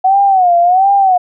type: tone with vibrato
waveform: sine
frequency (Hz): 742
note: F#5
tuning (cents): +5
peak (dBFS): -6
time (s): 0.04-1.18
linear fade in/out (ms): 10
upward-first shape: sine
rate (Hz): 1.4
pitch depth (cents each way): 130
effects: none